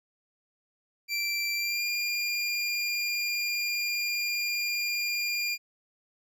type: tone with pitch glide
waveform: 25% pulse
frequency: 2349 to 2405 Hz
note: D7 to D7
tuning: 0 to +41 cents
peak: -24 dBFS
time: 1.08-5.58 s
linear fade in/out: 50 ms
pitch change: +41 cents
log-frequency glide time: 1.55-1.85 s
effects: none